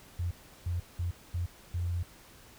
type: tone bursts at uneven times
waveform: sine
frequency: 87.31 Hz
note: F2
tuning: in tune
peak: -29 dBFS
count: 5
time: 0.19-0.31 / 0.66-0.8 / 0.99-1.11 / 1.34-1.46 / 1.74-2.03 s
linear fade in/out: 5 ms
effects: pink hiss -55 dBFS RMS until 2.58 s